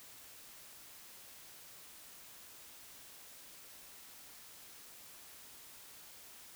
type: silence
effects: white hiss -55 dBFS RMS until 6.55 s